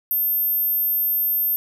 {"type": "tone", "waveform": "sine", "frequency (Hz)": 13290, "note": "G#9", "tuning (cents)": 0, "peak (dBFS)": -18, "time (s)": [0.11, 1.56], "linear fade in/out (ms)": 0, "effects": []}